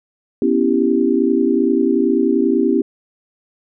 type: chord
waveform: sine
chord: C# half-diminished seventh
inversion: third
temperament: equal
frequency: 246.9 / 277.2 / 329.6 / 392 Hz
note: B3 / C#4 / E4 / G4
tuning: 0 / 0 / 0 / 0 cents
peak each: -18 dBFS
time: 0.42-2.82 s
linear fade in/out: 2 ms
effects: none